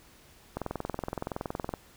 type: click train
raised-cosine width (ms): 1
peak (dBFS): -18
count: 26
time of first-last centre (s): 0.57-1.738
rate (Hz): 21.4
effects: pink hiss -57 dBFS RMS until 1.96 s